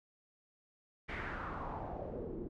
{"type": "noise with low-pass filter sweep", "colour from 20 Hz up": "pink", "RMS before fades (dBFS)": -42, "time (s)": [1.08, 2.49], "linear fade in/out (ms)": 20, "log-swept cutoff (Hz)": [2200, 330], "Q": 3.3, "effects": []}